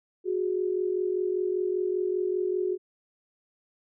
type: tone pair together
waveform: sine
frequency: 365.6 / 410.7 Hz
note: F#4 / G#4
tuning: -21 / -19 cents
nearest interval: major second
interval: 202 cents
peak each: -26 / -30 dBFS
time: 0.24-2.78 s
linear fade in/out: 50 ms
effects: none